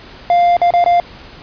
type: tone with dropouts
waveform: triangle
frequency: 698.5 Hz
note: F5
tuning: in tune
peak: -6 dBFS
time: 0.3-1 s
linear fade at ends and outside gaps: 1 ms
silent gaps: 0.568-0.616 / 0.706-0.737 / 0.841-0.861 s
effects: pink hiss -37 dBFS RMS until 1.42 s + resampled to 11025 Hz